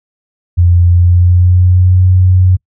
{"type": "tone with pitch glide", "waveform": "sine", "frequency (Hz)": [87.31, 92.02], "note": ["F2", "F#2"], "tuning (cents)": [0, -9], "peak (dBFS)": -4, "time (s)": [0.57, 2.57], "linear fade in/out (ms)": 20, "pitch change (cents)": 91, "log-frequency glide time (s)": [0.88, 2.04], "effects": ["noise-tail reverb RT60 0.1 s tail -26 dB re dry"]}